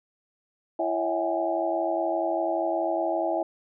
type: tone cluster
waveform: sine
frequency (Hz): 335.4 / 559 / 647 / 752 / 824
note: E4 / C#5 / E5 / F#5 / G#5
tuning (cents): +30 / +14 / -32 / +28 / -14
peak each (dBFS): -30 / -33 / -27 / -32 / -32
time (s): 0.79-3.43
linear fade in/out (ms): 5
effects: none